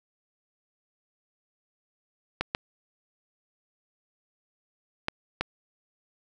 clicks, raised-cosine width 0.3 ms, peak -10 dBFS, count 4, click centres 2.41 / 2.549 / 5.084 / 5.41 s, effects none

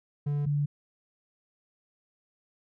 triangle / sine tone pair in turn, 145.1 / 145.1 Hz, D3 / D3, -21 / -21 cents, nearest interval unison, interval 0 cents, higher neither, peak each -24 dBFS, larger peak neither, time 0.26-0.46 / 0.46-0.66 s, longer neither, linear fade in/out 10 ms, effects none

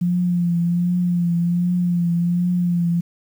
sine tone with vibrato, 174.61 Hz, F3, in tune, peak -16 dBFS, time 0.01-3.01 s, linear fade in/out 10 ms, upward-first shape triangle, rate 1.3 Hz, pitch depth 43 cents each way, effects 8-bit

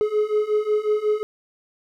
triangle beating tone pair, 420.7 / 426.2 Hz, G#4 / G#4, +22 / +45 cents, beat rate 5.5 Hz, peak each -21 / -19 dBFS, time 0.01-1.23 s, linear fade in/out 0 ms, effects none

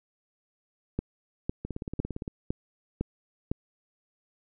two click trains, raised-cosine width 3 ms, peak -21 / -15 dBFS, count 12 / 6, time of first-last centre 1.65-2.279 / 0.99-3.515 s, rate 17.5 / 1.98 Hz, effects none

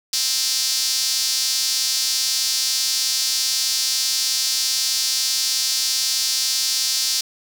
sawtooth tone with high-pass filter, 261.6 Hz, C4, in tune, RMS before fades -21 dBFS, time 0.13-7.21 s, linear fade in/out 5 ms, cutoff 4900 Hz, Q 2.8, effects none

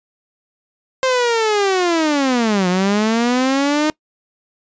sawtooth linear two-way sweep, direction down then up, 527 to 177.2 to 309.8 Hz, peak -10 dBFS, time 1.03-3.9 s, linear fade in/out 0 ms, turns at 2.68 s, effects noise-tail reverb RT60 0.1 s tail -23 dB re dry + resampled to 16000 Hz

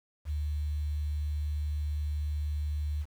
sine tone with quantisation, 74.5 Hz, D2, 25 cents sharp, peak -29 dBFS, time 0.25-3.06 s, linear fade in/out 50 ms, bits 9, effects none

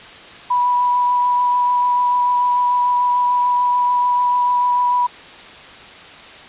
sine tone with vibrato, 982 Hz, B5, 10 cents flat, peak -13 dBFS, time 0.5-5.07 s, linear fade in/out 10 ms, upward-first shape triangle, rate 6.8 Hz, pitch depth 12 cents each way, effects white hiss -38 dBFS RMS until 6.48 s + resampled to 8000 Hz

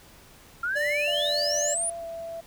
sine exponential sweep, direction up, 1364 to 9956 Hz, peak -25 dBFS, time 0.63-1.9 s, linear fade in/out 5 ms
square tone, 587.3 Hz, D5, in tune, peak -28 dBFS, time 0.75-1.75 s, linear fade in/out 20 ms
sine tone with pitch glide, 678 to 665.6 Hz, E5 to E5, +49 to +17 cents, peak -33 dBFS, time 1.07-2.41 s, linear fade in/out 10 ms, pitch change -32 cents, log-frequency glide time 1.97-2.06 s
effects pink hiss -52 dBFS RMS until 2.46 s

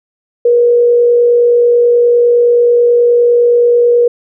sine tone with frequency modulation, 479.1 Hz, A#4, 47 cents sharp, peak -5 dBFS, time 0.45-4.08 s, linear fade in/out 5 ms, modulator 49.5 Hz, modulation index 0.21, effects none

